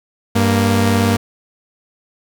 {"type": "tone pair together", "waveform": "sawtooth", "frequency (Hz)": [98, 233.1], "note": ["G2", "A#3"], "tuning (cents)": [0, 0], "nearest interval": "octave + minor third", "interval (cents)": 1500, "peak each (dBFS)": -11, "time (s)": [0.35, 1.17], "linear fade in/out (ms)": 10, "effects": []}